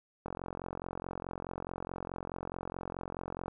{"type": "click train", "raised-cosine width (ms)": 1, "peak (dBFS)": -24, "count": 145, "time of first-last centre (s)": [0.26, 3.481], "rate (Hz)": 44.7, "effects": []}